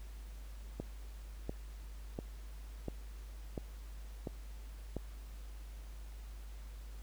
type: click train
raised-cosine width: 2 ms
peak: -25 dBFS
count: 7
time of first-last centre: 0.8-4.967 s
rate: 1.44 Hz
effects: added 51 Hz sine -45 dBFS peak until 7.02 s + pink hiss -61 dBFS RMS until 7.02 s